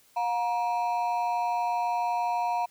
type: ring-modulated tone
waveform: triangle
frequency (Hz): 830.6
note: G#5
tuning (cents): 0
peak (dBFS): -20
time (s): 0.16-2.66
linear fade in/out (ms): 10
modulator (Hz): 116
effects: white hiss -61 dBFS RMS until 2.7 s